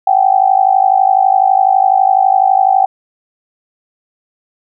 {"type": "tone with amplitude modulation", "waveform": "sine", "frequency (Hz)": 769, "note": "G5", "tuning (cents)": -33, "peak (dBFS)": -3, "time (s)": [0.07, 2.86], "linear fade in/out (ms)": 5, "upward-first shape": "sine", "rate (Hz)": 52, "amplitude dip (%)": 90, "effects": []}